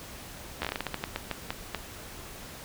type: slowing click train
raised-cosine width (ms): 0.3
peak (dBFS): -14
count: 15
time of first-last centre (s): 0.62-1.747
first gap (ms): 12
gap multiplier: 1.26
effects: pink hiss -44 dBFS RMS until 2.64 s